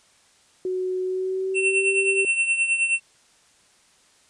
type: tone with pitch glide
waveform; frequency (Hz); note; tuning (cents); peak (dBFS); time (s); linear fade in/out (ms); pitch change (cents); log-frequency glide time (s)
sine; 370 to 390; F#4 to G4; 0 to -9; -23; 0.65-2.25; 2; +91; 1.02-1.88
type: tone with tremolo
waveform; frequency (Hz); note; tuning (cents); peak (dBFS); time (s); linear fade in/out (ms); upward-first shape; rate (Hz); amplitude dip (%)
square; 2700; E7; +41; -17; 1.54-3; 50; triangle; 9.5; 70
effects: white hiss -58 dBFS RMS until 4.29 s + resampled to 22050 Hz